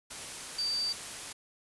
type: tone in noise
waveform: sine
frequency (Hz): 4641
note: D8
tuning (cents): -21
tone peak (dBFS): -29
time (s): 0.58-0.93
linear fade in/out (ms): 10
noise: white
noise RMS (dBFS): -41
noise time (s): 0.1-1.33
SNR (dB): +9
effects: resampled to 24000 Hz